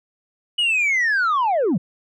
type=linear sweep; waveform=sine; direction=down; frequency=2960 to 141.8 Hz; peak=-14 dBFS; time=0.58-1.78 s; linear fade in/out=10 ms; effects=tanh soft clip ceiling -15 dBFS